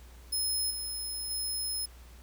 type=tone with level steps; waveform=15% pulse; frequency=5160 Hz; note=E8; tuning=38 cents flat; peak=-23 / -29 / -26 dBFS; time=0.32-1.86 s; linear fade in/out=10 ms; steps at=0.7 / 1.3 s; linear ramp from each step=10 ms; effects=added 60 Hz sine -49 dBFS peak until 2.22 s + pink hiss -58 dBFS RMS until 2.22 s